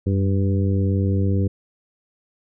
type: harmonic tone with a mistuned harmonic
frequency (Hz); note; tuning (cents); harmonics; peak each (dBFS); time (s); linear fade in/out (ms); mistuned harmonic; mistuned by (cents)
98; G2; 0; 1 / 2 / 3 / 4 / 5; -18 / -24 / -28 / -30 / -32; 0.06-1.48; 10; 1; -58
effects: none